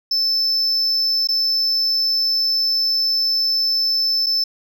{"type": "tone with dropouts", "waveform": "sine", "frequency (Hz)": 5274, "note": "E8", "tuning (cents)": 0, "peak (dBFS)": -13, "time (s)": [0.11, 4.44], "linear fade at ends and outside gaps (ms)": 5, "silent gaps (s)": [[1.273, 1.287], [4.262, 4.266]], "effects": ["tanh soft clip ceiling -15 dBFS"]}